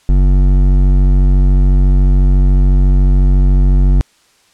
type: tone with hard clipping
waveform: triangle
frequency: 47 Hz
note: F#1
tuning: 28 cents sharp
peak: -8 dBFS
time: 0.09-4.01 s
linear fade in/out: 0 ms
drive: 15 dB
effects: white hiss -52 dBFS RMS until 4.53 s + low-pass 8000 Hz 12 dB/octave